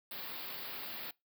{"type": "band-stop noise", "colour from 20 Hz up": "white", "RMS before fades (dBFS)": -43, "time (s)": [0.11, 1.11], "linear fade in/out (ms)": 5, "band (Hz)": [4900, 13000], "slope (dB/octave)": 96, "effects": ["noise-tail reverb RT60 0.2 s tail -23 dB re dry", "high-pass 150 Hz 12 dB/octave"]}